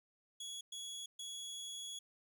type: tone bursts at uneven times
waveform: 25% pulse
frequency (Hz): 3357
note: G#7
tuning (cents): +18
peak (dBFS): -40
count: 3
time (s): 0.4-0.61 / 0.72-1.06 / 1.19-1.99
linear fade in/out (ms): 5
effects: none